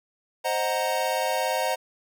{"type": "chord", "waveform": "square", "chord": "C half-diminished seventh", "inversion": "none", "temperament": "equal with one note detuned", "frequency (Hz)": [525.1, 622.3, 740, 932.3], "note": ["C5", "Eb5", "Gb5", "Bb5"], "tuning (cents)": [6, 0, 0, 0], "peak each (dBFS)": -30, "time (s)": [0.44, 1.76], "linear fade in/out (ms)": 20, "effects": []}